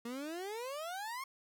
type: exponential sweep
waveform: 30% pulse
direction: up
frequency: 229.5 to 1100 Hz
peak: -37 dBFS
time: 0.05-1.24 s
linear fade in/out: 5 ms
effects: none